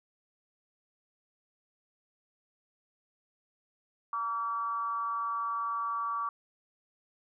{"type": "tone with frequency modulation", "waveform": "sine", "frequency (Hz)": 1147, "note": "D6", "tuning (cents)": -41, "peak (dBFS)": -30, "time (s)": [4.13, 6.29], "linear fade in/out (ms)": 2, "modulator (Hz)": 222, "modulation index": 0.49, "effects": []}